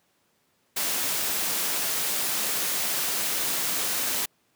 white noise, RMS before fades -27 dBFS, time 0.76-4.26 s, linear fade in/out 10 ms, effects pink hiss -68 dBFS RMS until 4.55 s + high-pass 150 Hz 12 dB/octave

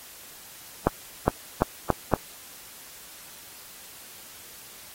accelerating click train, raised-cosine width 1 ms, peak -4 dBFS, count 5, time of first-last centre 0.87-2.137 s, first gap 410 ms, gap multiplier 0.83, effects white hiss -46 dBFS RMS until 4.94 s + AAC 48 kbps

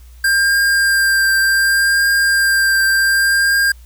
square tone with vibrato, 1593 Hz, G6, 27 cents sharp, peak -12 dBFS, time 0.24-3.72 s, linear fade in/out 5 ms, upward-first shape triangle, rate 0.67 Hz, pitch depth 18 cents each way, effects added 60 Hz sine -37 dBFS peak until 3.85 s + white hiss -52 dBFS RMS until 3.85 s

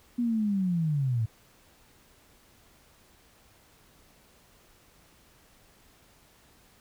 sine linear sweep, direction down, 244.8 to 107 Hz, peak -24 dBFS, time 0.18-1.26 s, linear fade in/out 10 ms, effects pink hiss -60 dBFS RMS until 6.8 s

